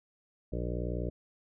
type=harmonic tone; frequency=60.1 Hz; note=B1; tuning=46 cents flat; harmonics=1 / 2 / 3 / 5 / 6 / 7 / 8 / 9 / 10; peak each=-35 / -38 / -40 / -42 / -43 / -43 / -44 / -45 / -45 dBFS; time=0.52-1.1 s; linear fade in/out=10 ms; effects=none